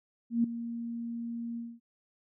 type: tone with ADSR envelope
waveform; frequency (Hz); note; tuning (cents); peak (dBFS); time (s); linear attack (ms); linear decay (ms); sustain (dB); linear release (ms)
sine; 233.6; A#3; +4; -21; 0.3-1.8; 140; 5; -13; 230
effects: none